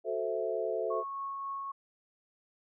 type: chord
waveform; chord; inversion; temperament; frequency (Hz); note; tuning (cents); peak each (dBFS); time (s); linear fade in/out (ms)
sine; F# half-diminished seventh; none; equal; 370 / 440 / 523.3 / 659.3; F#4 / A4 / C5 / E5; 0 / 0 / 0 / 0; -38 / -34 / -37 / -35; 0.04-1.04; 50
type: tone with tremolo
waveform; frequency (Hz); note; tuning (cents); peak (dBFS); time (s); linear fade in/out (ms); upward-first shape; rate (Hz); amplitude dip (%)
sine; 1100; C#6; -14; -34; 0.9-1.72; 10; triangle; 3.7; 25
effects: none